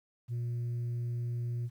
sine tone, 119.6 Hz, A#2, 45 cents sharp, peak -29 dBFS, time 0.28-1.7 s, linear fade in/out 50 ms, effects tanh soft clip ceiling -31 dBFS + 11-bit

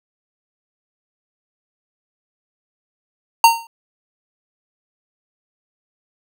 square tone with exponential decay, 920 Hz, A#5, 23 cents flat, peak -4 dBFS, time 3.44-3.67 s, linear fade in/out 2 ms, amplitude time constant 50 ms, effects none

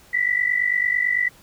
sine tone pair together, 1947 / 1996 Hz, B6 / B6, -25 / +18 cents, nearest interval unison, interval 43 cents, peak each -21 dBFS, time 0.13-1.29 s, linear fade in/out 10 ms, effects pink hiss -51 dBFS RMS until 1.42 s

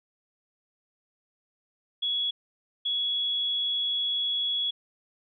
sine tone pair in turn, 3362 / 3362 Hz, G#7 / G#7, +20 / +20 cents, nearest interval unison, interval 0 cents, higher neither, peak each -25 dBFS, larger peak neither, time 2.02-2.31 / 2.85-4.71 s, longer second, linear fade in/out 10 ms, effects none

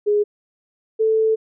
sine tone pair in turn, 415.3 / 440.7 Hz, G#4 / A4, 0 / +3 cents, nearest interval minor second, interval 103 cents, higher second, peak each -14 dBFS, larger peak neither, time 0.06-0.24 / 0.99-1.36 s, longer second, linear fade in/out 20 ms, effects none

